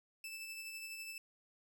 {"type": "tone with tremolo", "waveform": "sawtooth", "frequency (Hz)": 2637, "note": "E7", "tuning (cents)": 0, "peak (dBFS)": -40, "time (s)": [0.24, 1.18], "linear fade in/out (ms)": 2, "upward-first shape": "sine", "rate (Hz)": 12, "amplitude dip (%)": 35, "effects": []}